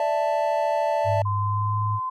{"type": "chord", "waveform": "triangle", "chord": "D suspended second", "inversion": "none", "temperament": "just", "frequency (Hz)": [587.3, 660.7, 881], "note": ["D5", "E5", "A5"], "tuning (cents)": [0, 4, 2], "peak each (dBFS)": -23, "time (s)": [0, 1.22], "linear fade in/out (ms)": 2}
{"type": "tone with pitch glide", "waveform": "sine", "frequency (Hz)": [101.9, 106.04], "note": ["G#2", "G#2"], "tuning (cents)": [-32, 37], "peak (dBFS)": -23, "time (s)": [1.04, 2], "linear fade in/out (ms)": 50, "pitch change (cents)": 69, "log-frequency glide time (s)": [1.32, 1.77]}
{"type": "tone", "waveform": "sine", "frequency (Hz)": 1030, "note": "C6", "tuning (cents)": -28, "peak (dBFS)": -25, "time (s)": [1.25, 2.1], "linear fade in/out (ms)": 10}
{"effects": []}